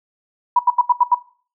sine tone bursts, 974 Hz, B5, 24 cents flat, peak -9 dBFS, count 6, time 0.56-1.146 s, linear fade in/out 5 ms, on 31 ms, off 80 ms, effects noise-tail reverb RT60 0.4 s tail -17 dB re dry

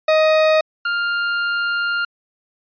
40% pulse tone pair in turn, 626 / 1401.6 Hz, D#5 / F6, +10 / +6 cents, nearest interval octave + major second, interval 1396 cents, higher second, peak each -11 / -17 dBFS, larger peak first, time 0.08-0.61 / 0.85-2.05 s, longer second, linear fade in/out 5 ms, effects resampled to 11025 Hz

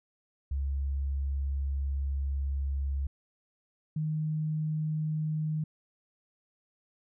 sine tone pair in turn, 69 / 154.9 Hz, C#2 / D#3, -7 / -7 cents, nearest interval octave + major second, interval 1400 cents, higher second, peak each -28 dBFS, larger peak neither, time 0.51-3.07 / 3.96-5.64 s, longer first, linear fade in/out 5 ms, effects none

